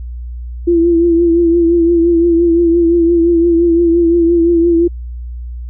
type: tone with vibrato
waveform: sine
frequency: 338.5 Hz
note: E4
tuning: 46 cents sharp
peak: -7 dBFS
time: 0.67-4.88 s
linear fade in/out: 10 ms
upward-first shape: triangle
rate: 5.8 Hz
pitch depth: 50 cents each way
effects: added 60 Hz sine -22 dBFS peak until 5.69 s